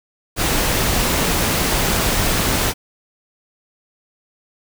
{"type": "noise", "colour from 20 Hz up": "pink", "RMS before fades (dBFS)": -18, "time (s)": [0.36, 2.74], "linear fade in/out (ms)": 50, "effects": []}